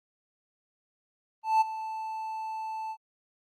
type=tone with ADSR envelope; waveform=triangle; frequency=880 Hz; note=A5; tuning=in tune; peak=-16 dBFS; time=1.43-2.97 s; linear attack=180 ms; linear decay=18 ms; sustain=-15 dB; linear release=61 ms; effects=Opus 32 kbps